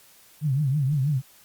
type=tone with vibrato; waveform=sine; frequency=140.9 Hz; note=C#3; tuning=29 cents sharp; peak=-20 dBFS; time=0.41-1.22 s; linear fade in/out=50 ms; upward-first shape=triangle; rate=6.2 Hz; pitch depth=190 cents each way; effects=white hiss -54 dBFS RMS until 1.44 s + Opus 48 kbps